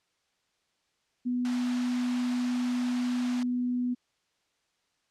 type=tone; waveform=sine; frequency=246.9 Hz; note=B3; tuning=in tune; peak=-26 dBFS; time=1.25-3.95 s; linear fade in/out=20 ms
type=high-pass noise; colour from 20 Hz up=pink; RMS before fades=-42 dBFS; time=1.45-3.43 s; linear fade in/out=0 ms; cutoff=640 Hz; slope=48 dB/octave
effects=white hiss -74 dBFS RMS until 5.1 s + low-pass 6000 Hz 12 dB/octave